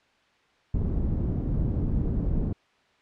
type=low-pass noise; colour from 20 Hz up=pink; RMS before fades=-26 dBFS; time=0.74-2.53 s; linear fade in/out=5 ms; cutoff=220 Hz; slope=12 dB/octave; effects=white hiss -63 dBFS RMS until 3.01 s + low-pass 3000 Hz 12 dB/octave